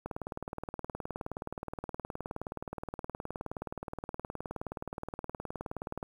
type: click train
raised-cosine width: 1 ms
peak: -23 dBFS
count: 115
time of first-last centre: 0.06-6.029 s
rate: 19.1 Hz
effects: 9-bit